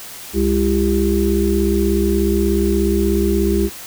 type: harmonic tone with a mistuned harmonic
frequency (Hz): 67.5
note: C#2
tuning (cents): -45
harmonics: 1 / 3 / 5 / 6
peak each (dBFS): -19 / -19 / -19 / -19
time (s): 0.33-3.7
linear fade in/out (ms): 50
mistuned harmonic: 6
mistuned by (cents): -47
effects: white hiss -34 dBFS RMS until 3.86 s